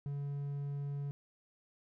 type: tone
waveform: triangle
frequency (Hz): 142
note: C#3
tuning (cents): +42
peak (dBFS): -34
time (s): 0.06-1.11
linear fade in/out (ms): 0
effects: none